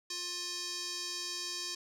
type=tone with band-pass filter; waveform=square; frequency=353.3 Hz; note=F4; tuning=20 cents sharp; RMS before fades=-39 dBFS; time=0.1-1.75 s; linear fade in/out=5 ms; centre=5300 Hz; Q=2.9; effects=none